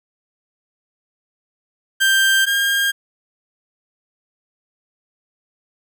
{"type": "tone pair in turn", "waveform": "30% pulse", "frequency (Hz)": [1575, 1610.9], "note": ["G6", "G6"], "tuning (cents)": [8, 47], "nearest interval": "unison", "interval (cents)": 39, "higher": "second", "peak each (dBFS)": [-10, -13], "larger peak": "first", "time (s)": [[2, 2.46], [2.46, 2.92]], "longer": "neither", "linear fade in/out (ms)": 20, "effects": []}